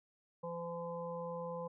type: harmonic tone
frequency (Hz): 170.3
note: F3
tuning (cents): -43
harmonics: 1 / 3 / 5 / 6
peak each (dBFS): -46 / -41 / -50 / -47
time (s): 0.43-1.68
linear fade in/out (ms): 10
effects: none